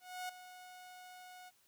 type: tone with ADSR envelope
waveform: sawtooth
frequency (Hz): 731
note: F#5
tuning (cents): -21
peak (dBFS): -35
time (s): 0-1.51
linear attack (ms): 290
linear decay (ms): 6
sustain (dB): -13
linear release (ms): 31
effects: white hiss -71 dBFS RMS until 1.67 s + high-pass 60 Hz 12 dB/octave